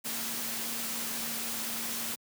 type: tone in noise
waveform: sine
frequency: 230 Hz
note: A#3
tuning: 23 cents flat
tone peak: -45 dBFS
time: 0.04-2.16 s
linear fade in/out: 20 ms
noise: white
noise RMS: -35 dBFS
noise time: 0.04-2.16 s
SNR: -13 dB
effects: high-pass 100 Hz 12 dB/octave